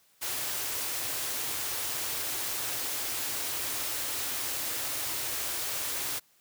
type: band-stop noise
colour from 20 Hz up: white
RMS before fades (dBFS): -33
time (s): 0.21-6.2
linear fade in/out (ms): 20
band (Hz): 150 to 250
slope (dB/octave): 96
effects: white hiss -65 dBFS RMS until 6.4 s + high-pass 60 Hz 12 dB/octave